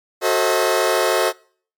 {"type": "chord", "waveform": "sawtooth", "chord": "F# diminished seventh", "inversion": "none", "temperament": "just", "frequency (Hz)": [370, 444, 532.8, 639.4], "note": ["F#4", "A4", "C5", "Eb5"], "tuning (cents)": [0, 16, 31, 47], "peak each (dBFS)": -17, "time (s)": [0.21, 1.33], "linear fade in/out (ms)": 50, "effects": ["noise-tail reverb RT60 0.5 s tail -24 dB re dry", "MP3 96 kbps"]}